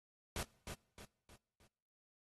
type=noise with echo; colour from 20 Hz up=pink; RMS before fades=-41 dBFS; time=0.36-0.43 s; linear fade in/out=2 ms; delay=310 ms; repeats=4; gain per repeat=-7 dB; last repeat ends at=1.67 s; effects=noise-tail reverb RT60 0.9 s tail -24 dB re dry + AAC 32 kbps